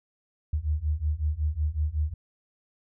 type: beating tone pair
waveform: sine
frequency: 73.42 / 78.82 Hz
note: D2 / D#2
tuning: 0 / +23 cents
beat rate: 5.4 Hz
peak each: -28 / -27 dBFS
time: 0.53-2.14 s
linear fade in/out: 5 ms
effects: none